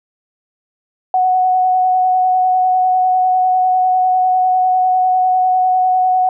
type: tone with vibrato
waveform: sine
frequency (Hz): 740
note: F#5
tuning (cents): 0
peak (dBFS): -10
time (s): 1.14-6.29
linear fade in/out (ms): 2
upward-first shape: square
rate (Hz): 10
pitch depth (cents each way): 10
effects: none